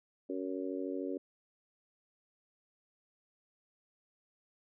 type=harmonic tone; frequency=93.3 Hz; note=F#2; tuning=15 cents sharp; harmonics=3 / 4 / 5 / 6; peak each=-38 / -40 / -42 / -44 dBFS; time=0.29-1.18 s; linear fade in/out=10 ms; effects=none